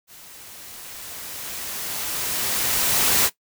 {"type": "noise with level ramp", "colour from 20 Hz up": "white", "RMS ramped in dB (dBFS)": [-45, -17], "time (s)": [0.07, 3.3], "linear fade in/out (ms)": 50, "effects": ["noise-tail reverb RT60 0.1 s tail -17 dB re dry"]}